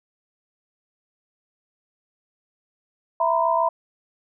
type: tone cluster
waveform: sine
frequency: 662 / 945 / 1012 Hz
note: E5 / A#5 / B5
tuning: +7 / +23 / +42 cents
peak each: -22 dBFS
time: 3.2-3.69 s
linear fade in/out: 5 ms
effects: none